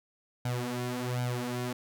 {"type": "tone with flanger", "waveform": "sawtooth", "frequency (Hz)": 123.47, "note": "B2", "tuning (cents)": 0, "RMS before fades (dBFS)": -33, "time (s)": [0.45, 1.73], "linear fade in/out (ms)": 5, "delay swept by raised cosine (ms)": [1.3, 5.3], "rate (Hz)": 1.3, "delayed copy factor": 0.8, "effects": []}